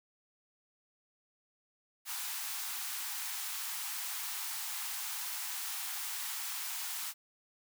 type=high-pass noise; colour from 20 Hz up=white; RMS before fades=-39 dBFS; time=2.05-7.14 s; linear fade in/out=50 ms; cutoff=750 Hz; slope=96 dB/octave; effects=none